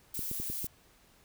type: noise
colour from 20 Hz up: violet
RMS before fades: -37 dBFS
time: 0.14-0.67 s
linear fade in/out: 5 ms
type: clicks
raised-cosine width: 3 ms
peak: -27 dBFS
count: 5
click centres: 0.192 / 0.314 / 0.4 / 0.5 / 0.644 s
effects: pink hiss -63 dBFS RMS until 1.24 s